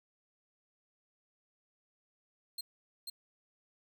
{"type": "tone with echo", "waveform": "sawtooth", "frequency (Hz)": 4186, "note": "C8", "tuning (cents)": 0, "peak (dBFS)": -35, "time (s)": [2.58, 2.61], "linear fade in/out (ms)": 5, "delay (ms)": 490, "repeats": 1, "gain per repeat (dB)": -2, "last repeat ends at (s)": 3.1, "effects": ["11-bit"]}